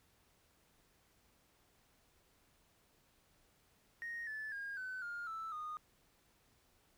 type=tone with pitch steps; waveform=triangle; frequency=1864.7 / 1739.8 / 1623.3 / 1514.6 / 1413.2 / 1318.5 / 1230.2 Hz; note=A#6 / A6 / G#6 / F#6 / F6 / E6 / D#6; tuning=0 / -20 / -40 / +40 / +20 / 0 / -20 cents; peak=-38 dBFS; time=4.02-5.77 s; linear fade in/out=0 ms; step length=250 ms; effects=tanh soft clip ceiling -38 dBFS + pink hiss -72 dBFS RMS until 6.97 s